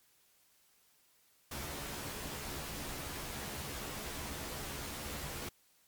pink noise with comb filter, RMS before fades -42 dBFS, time 1.51-5.49 s, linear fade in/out 5 ms, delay 14 ms, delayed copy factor +0.7, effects white hiss -69 dBFS RMS until 5.87 s + MP3 96 kbps

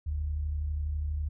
sine tone pair together, 42.83 / 75 Hz, F1 / D2, -33 / +37 cents, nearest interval minor seventh, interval 970 cents, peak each -38 / -29 dBFS, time 0.06-1.29 s, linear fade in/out 10 ms, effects none

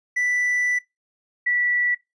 triangle / sine tone pair in turn, 1975.5 / 1955.1 Hz, B6 / B6, 0 / -18 cents, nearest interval unison, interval 18 cents, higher first, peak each -18 dBFS, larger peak neither, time 0.16-0.79 / 1.46-1.95 s, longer first, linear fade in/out 10 ms, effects noise-tail reverb RT60 0.2 s tail -21 dB re dry + resampled to 22050 Hz

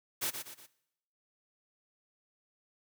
white noise with echo, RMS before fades -33 dBFS, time 0.21-0.31 s, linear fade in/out 20 ms, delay 120 ms, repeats 3, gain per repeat -7 dB, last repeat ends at 0.67 s, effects noise-tail reverb RT60 0.8 s tail -19 dB re dry + high-pass 100 Hz 12 dB/octave

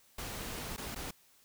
pink noise with dropouts, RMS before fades -41 dBFS, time 0.18-1.11 s, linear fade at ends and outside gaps 5 ms, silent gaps 0.765-0.778 / 0.948-0.959 s, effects white hiss -65 dBFS RMS until 1.44 s

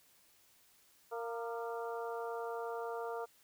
harmonic tone with a mistuned harmonic, 231.5 Hz, A#3, 12 cents flat, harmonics 2 / 3 / 4 / 5 / 6, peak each -40 / -44 / -46 / -48 / -50 dBFS, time 1.11-3.26 s, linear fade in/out 20 ms, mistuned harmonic 5, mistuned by +46 cents, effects white hiss -67 dBFS RMS until 3.43 s

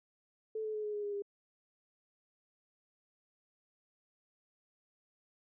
sine tone with pitch steps, 437.6 / 431.8 / 426.1 / 420.5 / 415 / 409.5 / 404.1 Hz, A4 / A4 / G#4 / G#4 / G#4 / G#4 / G#4, -9 / -33 / +44 / +22 / -1 / -24 / -47 cents, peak -35 dBFS, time 0.55-1.222 s, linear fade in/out 5 ms, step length 96 ms, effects none

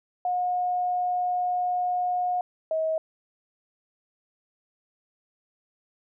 sine tone pair in turn, 721 / 637.5 Hz, F#5 / D#5, -45 / +42 cents, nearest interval major second, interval 213 cents, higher first, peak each -23 dBFS, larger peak neither, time 0.25-2.41 / 2.71-2.98 s, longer first, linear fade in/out 2 ms, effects none

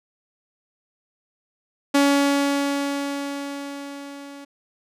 sawtooth tone with level ramp, 281.7 Hz, C#4, 28 cents sharp, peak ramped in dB -10 to -34 dBFS, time 1.94-4.45 s, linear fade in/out 10 ms, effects low-pass 11000 Hz 12 dB/octave

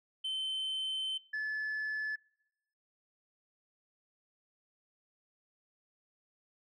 sine tone pair in turn, 3079 / 1728 Hz, G7 / A6, -32 / -32 cents, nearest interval minor seventh, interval 1000 cents, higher first, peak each -31 / -31 dBFS, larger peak neither, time 0.24-1.18 / 1.33-2.16 s, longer first, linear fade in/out 10 ms, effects noise-tail reverb RT60 0.8 s tail -24 dB re dry + tanh soft clip ceiling -32 dBFS

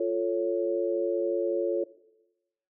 sine chord, F augmented, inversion none, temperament equal, 349.2 / 440 / 554.4 Hz, F4 / A4 / C#5, 0 / 0 / 0 cents, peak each -28 / -30 / -29 dBFS, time 0-1.84 s, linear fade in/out 5 ms, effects noise-tail reverb RT60 0.9 s tail -17 dB re dry

